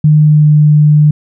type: tone with pitch glide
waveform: sine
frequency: 152 to 150.17 Hz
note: D#3 to D3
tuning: -40 to +39 cents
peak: -3 dBFS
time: 0.04-1.11 s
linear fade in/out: 5 ms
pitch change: -21 cents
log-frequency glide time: 0.2-0.54 s
effects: none